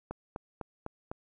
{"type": "click train", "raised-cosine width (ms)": 1, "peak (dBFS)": -23, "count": 5, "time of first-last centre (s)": [0.11, 1.115], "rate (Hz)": 3.98, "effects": []}